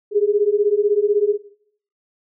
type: beating tone pair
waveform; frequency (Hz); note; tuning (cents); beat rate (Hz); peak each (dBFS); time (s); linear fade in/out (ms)
sine; 403.9 / 419.9; G#4 / G#4; -48 / +19; 16; -18 / -16; 0.11-1.38; 50
effects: noise-tail reverb RT60 0.6 s tail -17 dB re dry